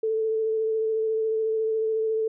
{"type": "tone with vibrato", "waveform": "sine", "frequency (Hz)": 441.1, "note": "A4", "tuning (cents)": 4, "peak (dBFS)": -22, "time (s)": [0.03, 2.28], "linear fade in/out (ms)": 5, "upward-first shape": "sine", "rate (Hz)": 14, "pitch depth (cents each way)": 16, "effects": []}